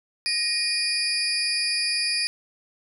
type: tone cluster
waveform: sine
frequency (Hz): 1874 / 2444 / 4688 / 5070 / 10060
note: A#6 / D#7 / D8 / D#8 / D#9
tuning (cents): +9 / -32 / -4 / +32 / +18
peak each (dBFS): -34 / -29 / -26 / -27 / -33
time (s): 0.26-2.27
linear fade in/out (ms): 0
effects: none